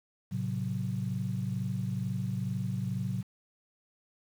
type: chord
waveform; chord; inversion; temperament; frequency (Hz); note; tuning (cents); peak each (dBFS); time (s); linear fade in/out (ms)
sine; F# diminished; first; just; 111 / 133.2 / 185; A2 / C3 / F#3; +16 / +31 / 0; -34; 0.31-3.23; 20
effects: tanh soft clip ceiling -21 dBFS + 9-bit